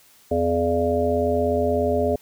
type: harmonic tone with a mistuned harmonic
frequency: 84.5 Hz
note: E2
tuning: 43 cents sharp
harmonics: 1 / 3 / 5 / 7 / 8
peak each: -27 / -26 / -23 / -23 / -27 dBFS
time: 0.31-2.16 s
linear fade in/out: 5 ms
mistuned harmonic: 8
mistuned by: +31 cents
effects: white hiss -54 dBFS RMS until 2.21 s